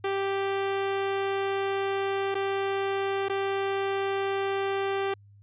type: tone with dropouts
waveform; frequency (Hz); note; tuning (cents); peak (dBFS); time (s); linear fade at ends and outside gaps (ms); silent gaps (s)
sawtooth; 392; G4; 0; -22; 0.04-5.14; 5; 2.345-2.351 / 3.285-3.296
effects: added 101 Hz sine -51 dBFS peak until 5.42 s + resampled to 8000 Hz